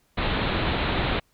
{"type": "low-pass noise", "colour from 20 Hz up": "pink", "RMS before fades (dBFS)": -25, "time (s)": [0.17, 1.2], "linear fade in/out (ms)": 10, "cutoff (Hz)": 4100, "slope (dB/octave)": 96, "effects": ["pink hiss -66 dBFS RMS until 1.33 s"]}